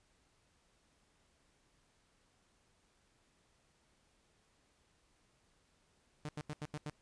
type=tone bursts; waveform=sawtooth; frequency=149.8 Hz; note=D3; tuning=35 cents sharp; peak=-36 dBFS; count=6; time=6.25-6.897 s; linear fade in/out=0 ms; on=37 ms; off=85 ms; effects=pink hiss -73 dBFS RMS until 7.01 s + resampled to 22050 Hz